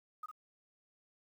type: tone with echo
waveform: sine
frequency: 1251 Hz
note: D#6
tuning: 9 cents sharp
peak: -40 dBFS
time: 0.23-0.26 s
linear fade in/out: 5 ms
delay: 54 ms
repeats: 1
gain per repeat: -5 dB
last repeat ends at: 0.314 s
effects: 11-bit